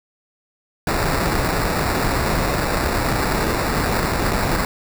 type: noise with sample-and-hold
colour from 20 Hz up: pink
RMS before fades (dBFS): -20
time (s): 0.87-4.65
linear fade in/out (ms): 2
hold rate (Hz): 3150
effects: none